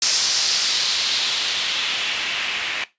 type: noise with low-pass filter sweep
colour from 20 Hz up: blue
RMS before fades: -22 dBFS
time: 0.02-2.84 s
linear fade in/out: 2 ms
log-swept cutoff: 5500 to 2400 Hz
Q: 2.3
effects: noise-tail reverb RT60 0.2 s tail -17 dB re dry + resampled to 16000 Hz